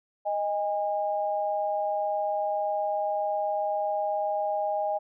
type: tone pair together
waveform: sine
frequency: 622.3 / 814.7 Hz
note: D#5 / G#5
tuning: 0 / -33 cents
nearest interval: perfect fourth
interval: 467 cents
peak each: -28 dBFS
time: 0.25-4.99 s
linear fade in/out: 20 ms
effects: none